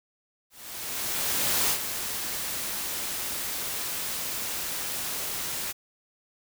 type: noise with ADSR envelope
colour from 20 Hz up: white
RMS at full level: -24 dBFS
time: 0.5-5.73 s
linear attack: 1200 ms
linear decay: 76 ms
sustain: -8 dB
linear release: 24 ms
effects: none